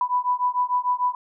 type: beating tone pair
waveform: sine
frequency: 987.8 / 994.5 Hz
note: B5 / B5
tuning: 0 / +12 cents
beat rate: 6.7 Hz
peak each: -23 dBFS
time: 0.01-1.15 s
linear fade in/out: 2 ms
effects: none